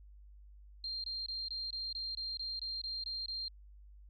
sine tone bursts, 4186 Hz, C8, in tune, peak -37 dBFS, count 12, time 0.84-3.482 s, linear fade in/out 2 ms, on 200 ms, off 22 ms, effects added 50 Hz sine -53 dBFS peak until 4.09 s

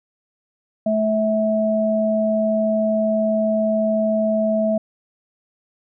sine tone pair together, 217.3 / 650.4 Hz, A3 / E5, -21 / -23 cents, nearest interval octave + perfect fifth, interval 1898 cents, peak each -20 / -18 dBFS, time 0.86-4.78 s, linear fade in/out 5 ms, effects none

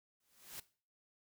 white noise with exponential growth, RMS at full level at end -44 dBFS, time 0.2-0.6 s, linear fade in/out 5 ms, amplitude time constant 86 ms, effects noise-tail reverb RT60 0.4 s tail -18 dB re dry

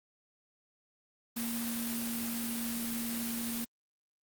sine tone in noise, 233.1 Hz, A#3, in tune, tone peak -35 dBFS, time 1.36-3.65 s, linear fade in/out 10 ms, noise white, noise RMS -38 dBFS, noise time 1.36-3.65 s, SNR 0 dB, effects Opus 32 kbps

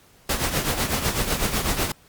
pink noise with tremolo, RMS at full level -21 dBFS, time 0.29-1.92 s, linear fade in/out 5 ms, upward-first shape triangle, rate 8 Hz, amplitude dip 70%, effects pink hiss -55 dBFS RMS until 2.08 s + Opus 48 kbps

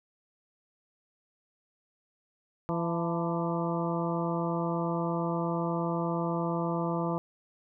harmonic tone with a mistuned harmonic, 168.4 Hz, E3, 37 cents sharp, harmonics 1 / 2 / 3 / 4 / 5 / 6 / 7, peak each -31 / -34 / -36 / -37 / -38 / -39 / -39 dBFS, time 2.69-7.18 s, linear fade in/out 0 ms, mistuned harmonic 5, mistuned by +75 cents, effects none

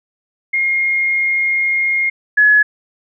sine tone pair in turn, 2137 / 1696.1 Hz, C7 / G#6, +36 / +36 cents, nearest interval major third, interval 400 cents, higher first, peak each -13 / -7 dBFS, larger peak second, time 0.53-2.1 / 2.37-2.63 s, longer first, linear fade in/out 10 ms, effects none

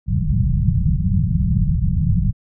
white low-pass noise, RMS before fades -17 dBFS, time 0.06-2.33 s, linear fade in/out 50 ms, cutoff 190 Hz, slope 96 dB/octave, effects none

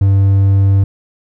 triangle tone, 98 Hz, G2, in tune, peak -5 dBFS, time 0.01-0.84 s, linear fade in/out 5 ms, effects none

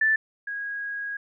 sine tone pair in turn, 1760 / 1646.4 Hz, A6 / G#6, 0 / -16 cents, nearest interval minor second, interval 116 cents, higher first, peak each -18 / -29 dBFS, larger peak first, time 0.01-0.16 / 0.47-1.17 s, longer second, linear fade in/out 5 ms, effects none

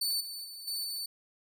sawtooth tone with level steps, 4507 Hz, C#8, 28 cents sharp, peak -26 / -36 / -40 / -30 / -32 dBFS, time 0.01-1.06 s, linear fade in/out 5 ms, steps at 0.2 / 0.44 / 0.67 / 0.84 s, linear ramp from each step 10 ms, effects none

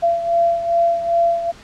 sine beating tone pair, 680 / 682.5 Hz, F5 / F5, -46 / -40 cents, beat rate 2.5 Hz, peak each -15 / -21 dBFS, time 0.02-1.52 s, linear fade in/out 20 ms, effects pink hiss -43 dBFS RMS until 1.63 s + low-pass 6000 Hz 12 dB/octave

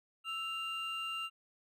triangle tone pair together, 1317.2 / 2791 Hz, E6 / F7, -2 / -2 cents, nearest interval octave + minor second, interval 1300 cents, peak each -39 / -36 dBFS, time 0.24-1.3 s, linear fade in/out 50 ms, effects tanh soft clip ceiling -27 dBFS

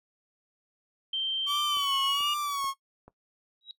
sine tone with pitch glide, 3136 to 2859 Hz, G7 to F7, 0 to +40 cents, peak -27 dBFS, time 1.13-2.34 s, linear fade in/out 5 ms, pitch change -160 cents, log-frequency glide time 1.57-2.22 s
45% pulse tone with vibrato, 1135 Hz, C#6, 41 cents sharp, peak -29 dBFS, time 1.46-2.74 s, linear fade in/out 50 ms, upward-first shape sine, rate 1.4 Hz, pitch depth 71 cents each way
click train, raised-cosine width 1 ms, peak -35 dBFS, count 4, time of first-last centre 1.77-3.08 s, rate 2.29 Hz
sine tone with exponential growth, 3854 Hz, B7, 43 cents flat, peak -35 dBFS, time 3.61-3.71 s, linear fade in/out 1 ms, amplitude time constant 21 ms
effects noise-tail reverb RT60 0.1 s tail -17 dB re dry

